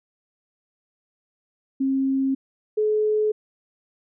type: tone pair in turn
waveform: sine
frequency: 268.4 / 427.3 Hz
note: C4 / G#4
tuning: +44 / +49 cents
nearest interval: minor sixth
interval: 805 cents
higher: second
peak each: -19 / -18 dBFS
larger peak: second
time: 1.8-2.35 / 2.77-3.32 s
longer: neither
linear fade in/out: 10 ms
effects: none